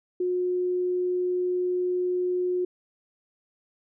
sine tone, 361.2 Hz, F#4, 42 cents flat, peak -23 dBFS, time 0.2-2.65 s, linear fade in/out 5 ms, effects none

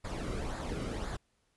brown noise with flanger, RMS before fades -37 dBFS, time 0.04-1.17 s, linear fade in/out 10 ms, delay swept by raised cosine 0.34 to 1.19 ms, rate 1.9 Hz, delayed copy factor -0.6, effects pink hiss -75 dBFS RMS until 1.56 s + resampled to 24000 Hz

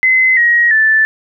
sine tone with pitch steps, 2046 / 1892 / 1758 Hz, C7 / A#6 / A6, -39 / +25 / -2 cents, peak -7 dBFS, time 0.03-1.05 s, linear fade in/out 0 ms, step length 340 ms, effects none

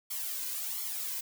blue noise with flanger, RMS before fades -36 dBFS, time 0.1-1.21 s, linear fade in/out 10 ms, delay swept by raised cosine 0.91 to 2.01 ms, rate 1.4 Hz, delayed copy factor +0.65, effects none

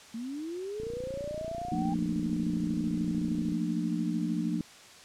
sine linear sweep, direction up, 220 to 799 Hz, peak -34 dBFS, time 0.14-1.94 s, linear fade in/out 5 ms
click train, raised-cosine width 3 ms, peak -29 dBFS, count 81, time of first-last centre 0.8-3.521 s, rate 29.4 Hz
sine chord, Bb major seventh, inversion second, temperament equal with one note detuned, 174.61 / 220 / 233.1 / 300 Hz, F3 / A3 / Bb3 / D4, 0 / 0 / 0 / +37 cents, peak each -32 / -35 / -34 / -33 dBFS, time 1.72-4.61 s, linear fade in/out 2 ms
effects white hiss -51 dBFS RMS until 5.04 s + low-pass 7000 Hz 12 dB/octave

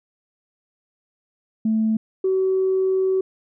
sine tone pair in turn, 220 / 378.6 Hz, A3 / F#4, 0 / +40 cents, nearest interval major sixth, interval 940 cents, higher second, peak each -16 dBFS, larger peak neither, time 1.65-1.97 / 2.24-3.21 s, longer second, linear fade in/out 5 ms, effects tanh soft clip ceiling -12 dBFS

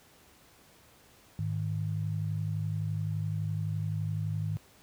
sine tone pair together, 103.9 / 155.67 Hz, G#2 / D#3, +1 / +1 cents, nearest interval perfect fifth, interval 700 cents, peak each -31 / -33 dBFS, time 1.39-4.57 s, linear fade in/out 0 ms, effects pink hiss -59 dBFS RMS until 4.82 s + high-pass 60 Hz 12 dB/octave

